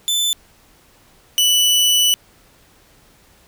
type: tone pair in turn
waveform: sawtooth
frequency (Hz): 3520 / 2969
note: A7 / F#7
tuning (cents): 0 / +5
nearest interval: minor third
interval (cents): 295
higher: first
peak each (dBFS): -13 / -9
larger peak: second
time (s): 0.08-0.33 / 1.38-2.14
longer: second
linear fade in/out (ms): 0
effects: pink hiss -52 dBFS RMS until 3.47 s